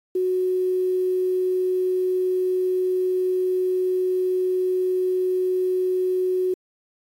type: tone with quantisation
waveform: sine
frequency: 368.6 Hz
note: F#4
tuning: 7 cents flat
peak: -19 dBFS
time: 0.15-6.54 s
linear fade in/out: 5 ms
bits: 8
effects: AAC 48 kbps